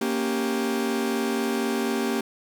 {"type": "chord", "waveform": "40% pulse", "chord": "G diminished", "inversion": "first", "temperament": "equal", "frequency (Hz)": [233.1, 277.2, 392], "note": ["Bb3", "Db4", "G4"], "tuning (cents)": [0, 0, 0], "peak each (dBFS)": [-26, -29, -27], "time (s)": [0.01, 2.21], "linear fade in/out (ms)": 5, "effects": []}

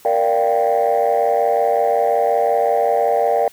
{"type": "chord", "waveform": "sine", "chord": "G minor seventh", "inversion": "first", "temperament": "equal", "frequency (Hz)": [466.2, 587.3, 698.5, 784], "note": ["Bb4", "D5", "F5", "G5"], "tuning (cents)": [0, 0, 0, 0], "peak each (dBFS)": -18, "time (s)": [0.05, 3.48], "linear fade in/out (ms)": 2, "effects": ["tanh soft clip ceiling -8 dBFS", "white hiss -47 dBFS RMS until 3.52 s"]}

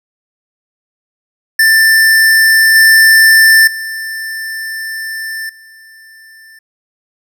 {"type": "tone with level steps", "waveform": "square", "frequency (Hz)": 1777, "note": "A6", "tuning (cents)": 17, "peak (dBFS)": [-6, -4, -20, -37], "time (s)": [1.59, 6.59], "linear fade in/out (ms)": 5, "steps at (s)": [2.75, 3.67, 5.49], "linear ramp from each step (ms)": 5, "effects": []}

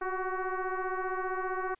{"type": "tone with frequency modulation", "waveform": "sine", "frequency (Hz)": 381.6, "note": "G4", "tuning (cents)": -47, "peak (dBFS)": -30, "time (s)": [0.01, 1.75], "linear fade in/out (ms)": 10, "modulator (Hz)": 374, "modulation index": 3.2, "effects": ["white hiss -70 dBFS RMS until 1.79 s", "resampled to 8000 Hz"]}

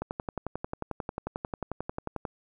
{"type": "click train", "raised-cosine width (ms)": 1, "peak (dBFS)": -18, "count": 26, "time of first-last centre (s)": [0.02, 2.252], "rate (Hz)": 11.2, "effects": []}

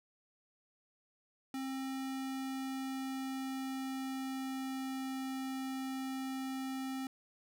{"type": "tone with pitch glide", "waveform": "square", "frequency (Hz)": [266.1, 264.4], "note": ["C4", "C4"], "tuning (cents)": [29, 18], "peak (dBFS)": -38, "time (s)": [1.54, 7.07], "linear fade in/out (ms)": 2, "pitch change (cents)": -11, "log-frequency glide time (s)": [1.82, 5.14], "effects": []}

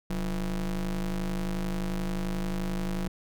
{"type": "ring-modulated tone", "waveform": "square", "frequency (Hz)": 80.3, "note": "E2", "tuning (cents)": -45, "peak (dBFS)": -26, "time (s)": [0.1, 3.08], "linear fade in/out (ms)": 5, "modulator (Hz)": 106, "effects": []}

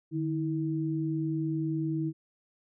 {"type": "tone pair together", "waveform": "sine", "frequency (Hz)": [151.65, 321.6], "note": ["D#3", "E4"], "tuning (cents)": [-44, -43], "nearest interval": "octave + minor second", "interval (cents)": 1301, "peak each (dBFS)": [-31, -30], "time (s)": [0.11, 2.13], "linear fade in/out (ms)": 50, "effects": []}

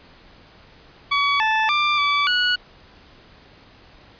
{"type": "tone with pitch steps", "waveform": "20% pulse", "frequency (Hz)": [1134, 876, 1185, 1153, 1465], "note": ["C#6", "A5", "D6", "D6", "F#6"], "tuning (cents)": [39, -8, 15, -32, -18], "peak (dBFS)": -12, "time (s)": [1.11, 2.56], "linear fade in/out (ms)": 10, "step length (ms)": 290, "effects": ["pink hiss -49 dBFS RMS until 4.19 s", "resampled to 11025 Hz"]}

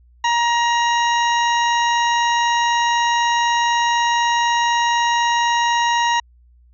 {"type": "harmonic tone with a mistuned harmonic", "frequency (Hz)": 944, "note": "A#5", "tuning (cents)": 22, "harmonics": [1, 2, 3, 4, 6, 7], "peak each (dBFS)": [-16, -22, -26, -28, -32, -33], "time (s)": [0.24, 6.2], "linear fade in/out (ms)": 5, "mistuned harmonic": 4, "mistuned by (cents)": 32, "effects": ["added 60 Hz sine -48 dBFS peak until 6.73 s"]}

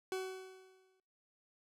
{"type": "tone with exponential decay", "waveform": "40% pulse", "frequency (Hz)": 376.1, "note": "F#4", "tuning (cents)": 28, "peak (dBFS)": -34, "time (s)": [0.12, 1], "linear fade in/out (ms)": 1, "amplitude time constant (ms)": 190, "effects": ["noise-tail reverb RT60 0.6 s tail -25 dB re dry", "low-pass 12000 Hz 12 dB/octave"]}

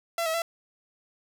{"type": "tone with pitch steps", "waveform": "sawtooth", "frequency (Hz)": [674, 644, 671], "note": ["E5", "E5", "E5"], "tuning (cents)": [38, -41, 31], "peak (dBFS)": -22, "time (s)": [0.18, 0.42], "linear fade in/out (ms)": 2, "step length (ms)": 80, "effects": []}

